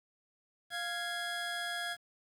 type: tone pair together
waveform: 25% pulse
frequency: 698.4 / 1661.2 Hz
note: F5 / G#6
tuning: 0 / 0 cents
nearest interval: octave + minor third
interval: 1500 cents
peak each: -36 / -33 dBFS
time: 0.7-1.97 s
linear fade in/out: 50 ms
effects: low-pass 10000 Hz 12 dB/octave + 10-bit